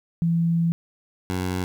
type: tone pair in turn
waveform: sine / 15% pulse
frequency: 167.6 / 91.81 Hz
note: E3 / F#2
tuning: +29 / -13 cents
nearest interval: minor seventh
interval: 1042 cents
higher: first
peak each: -18 dBFS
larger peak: neither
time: 0.22-0.72 / 1.3-1.64 s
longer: first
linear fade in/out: 0 ms
effects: 10-bit